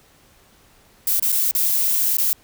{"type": "noise with dropouts", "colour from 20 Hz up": "violet", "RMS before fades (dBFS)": -19, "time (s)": [1.07, 2.33], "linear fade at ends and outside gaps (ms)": 1, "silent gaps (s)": [[1.197, 1.224], [1.32, 1.325], [1.511, 1.55], [2.17, 2.183]], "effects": ["pink hiss -54 dBFS RMS until 2.43 s"]}